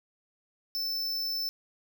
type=tone; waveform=square; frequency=5290 Hz; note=E8; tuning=5 cents sharp; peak=-30 dBFS; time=0.75-1.49 s; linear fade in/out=0 ms; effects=none